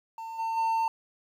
triangle tone with level steps, 902 Hz, A5, 43 cents sharp, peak -34 / -26 / -22 dBFS, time 0.18-0.88 s, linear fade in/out 2 ms, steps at 0.38 / 0.56 s, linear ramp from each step 20 ms, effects 10-bit

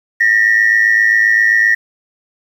sine tone pair together, 1810.4 / 1918 Hz, A6 / A#6, +49 / +49 cents, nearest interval minor second, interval 100 cents, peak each -10 dBFS, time 0.2-1.75 s, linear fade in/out 10 ms, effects tanh soft clip ceiling -3 dBFS + 7-bit

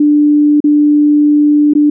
sine tone with dropouts, 295.6 Hz, D4, 11 cents sharp, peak -5 dBFS, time 0-1.9 s, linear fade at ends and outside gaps 5 ms, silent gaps 0.604-0.641 / 1.736-1.751 s, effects none

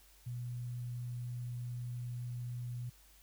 sine tone with sample-and-hold, 121.9 Hz, B2, 22 cents flat, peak -38 dBFS, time 0.26-2.9 s, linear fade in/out 10 ms, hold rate 11025 Hz, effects added 50 Hz sine -63 dBFS peak until 3.22 s + white hiss -64 dBFS RMS until 3.22 s

